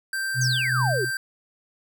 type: tone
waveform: square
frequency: 1568 Hz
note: G6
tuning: in tune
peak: -26 dBFS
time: 0.13-1.17 s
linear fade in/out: 2 ms
type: tone with tremolo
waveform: sine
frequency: 126.2 Hz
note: B2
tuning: 38 cents sharp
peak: -21 dBFS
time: 0.34-1.11 s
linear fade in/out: 50 ms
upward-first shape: sine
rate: 2.5 Hz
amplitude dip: 65%
type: exponential sweep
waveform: sine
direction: down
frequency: 6680 to 349.5 Hz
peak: -24 dBFS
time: 0.41-1.05 s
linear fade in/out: 5 ms
effects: none